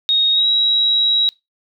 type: tone with pitch glide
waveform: sine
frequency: 3739 to 3860 Hz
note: A#7 to B7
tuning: +4 to -40 cents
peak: -12 dBFS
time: 0.09-1.29 s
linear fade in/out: 0 ms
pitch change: +56 cents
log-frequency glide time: 0.32-0.46 s
effects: noise-tail reverb RT60 0.2 s tail -21 dB re dry